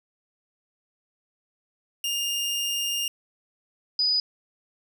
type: tone pair in turn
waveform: sawtooth / sine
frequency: 2819 / 4964 Hz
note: F7 / D#8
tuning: +16 / -5 cents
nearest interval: minor seventh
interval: 979 cents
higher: second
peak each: -22 / -20 dBFS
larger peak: second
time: 2.04-3.08 / 3.99-4.2 s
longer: first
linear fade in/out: 2 ms
effects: none